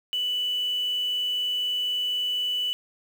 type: tone with quantisation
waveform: sine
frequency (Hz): 2972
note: F#7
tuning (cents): +7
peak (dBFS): -24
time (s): 0.13-2.73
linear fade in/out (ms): 0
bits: 7
effects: none